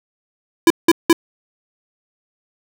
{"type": "tone bursts", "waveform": "square", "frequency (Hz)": 334.3, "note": "E4", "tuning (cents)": 24, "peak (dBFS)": -7, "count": 3, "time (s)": [0.67, 1.129], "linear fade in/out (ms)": 2, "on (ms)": 33, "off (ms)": 180, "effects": []}